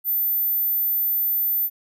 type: tone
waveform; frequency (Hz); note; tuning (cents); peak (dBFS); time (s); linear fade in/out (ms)
sine; 14060; A9; -2; -19; 0.04-1.7; 50
effects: none